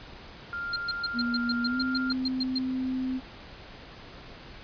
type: tone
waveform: sine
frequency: 1396.9 Hz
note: F6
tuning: in tune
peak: -31 dBFS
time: 0.53-2.12 s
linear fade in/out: 0 ms
type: tone bursts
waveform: sine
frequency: 4186 Hz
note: C8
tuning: in tune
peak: -27 dBFS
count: 13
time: 0.73-2.586 s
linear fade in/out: 5 ms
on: 32 ms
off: 120 ms
type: tone with pitch glide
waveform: sine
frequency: 239.8 to 258.5 Hz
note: A#3 to C4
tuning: +49 to -21 cents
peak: -27 dBFS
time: 1.13-3.21 s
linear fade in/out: 50 ms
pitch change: +130 cents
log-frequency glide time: 1.65-1.79 s
effects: pink hiss -46 dBFS RMS until 4.63 s + resampled to 11025 Hz